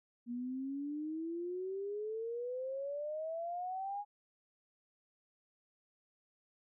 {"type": "exponential sweep", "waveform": "sine", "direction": "up", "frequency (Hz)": [236.3, 830.6], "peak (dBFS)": -37, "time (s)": [0.26, 4.05], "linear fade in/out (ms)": 50, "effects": []}